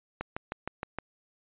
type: click train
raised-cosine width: 0.5 ms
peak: -18 dBFS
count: 6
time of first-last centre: 0.21-0.986 s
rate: 6.44 Hz
effects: resampled to 8000 Hz